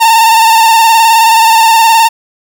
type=tone with vibrato; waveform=45% pulse; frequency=903 Hz; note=A5; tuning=45 cents sharp; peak=-3 dBFS; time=0-2.09 s; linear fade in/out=20 ms; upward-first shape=square; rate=19 Hz; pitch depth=32 cents each way; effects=none